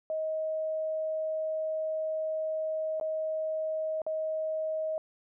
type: tone with dropouts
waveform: sine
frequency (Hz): 630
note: D#5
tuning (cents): +21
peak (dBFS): -29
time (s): 0.1-4.98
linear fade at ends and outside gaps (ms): 1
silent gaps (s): 2.999-3.011 / 4.018-4.065
effects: none